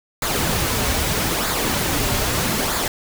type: noise with flanger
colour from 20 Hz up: pink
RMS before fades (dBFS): -21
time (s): 0.22-2.88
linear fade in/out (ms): 2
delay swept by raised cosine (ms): 0.34 to 6.04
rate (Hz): 0.79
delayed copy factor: -0.5
effects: none